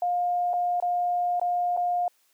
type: tone with dropouts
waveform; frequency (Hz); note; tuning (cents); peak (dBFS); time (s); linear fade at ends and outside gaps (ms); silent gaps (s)
sine; 709; F5; +26; -22; 0.02-2.08; 2; 0.533-0.537 / 0.801-0.824 / 1.397-1.414 / 1.766-1.773
effects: white hiss -66 dBFS RMS until 2.33 s + high-pass 400 Hz 12 dB/octave